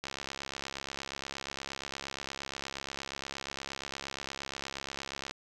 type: click train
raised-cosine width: 0.2 ms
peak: -20 dBFS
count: 362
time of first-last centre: 0.04-5.31 s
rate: 68.5 Hz
effects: none